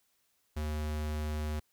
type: tone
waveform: square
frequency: 76 Hz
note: D#2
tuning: 40 cents flat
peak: -33 dBFS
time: 0.56-1.6 s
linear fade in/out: 10 ms
effects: white hiss -74 dBFS RMS until 1.72 s